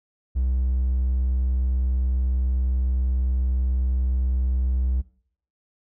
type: tone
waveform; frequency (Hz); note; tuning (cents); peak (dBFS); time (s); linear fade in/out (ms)
triangle; 63.6; C2; -48; -17; 0.35-5.02; 20
effects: noise-tail reverb RT60 0.6 s tail -22 dB re dry + tanh soft clip ceiling -13 dBFS